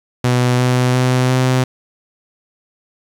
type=tone with pitch steps; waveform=sawtooth; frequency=124.2 / 125.64 / 127.1 / 128.58 Hz; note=B2 / B2 / C3 / C3; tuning=+10 / +30 / -50 / -30 cents; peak=-8 dBFS; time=0.24-1.64 s; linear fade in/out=5 ms; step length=350 ms; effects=low-pass 10000 Hz 12 dB/octave + 7-bit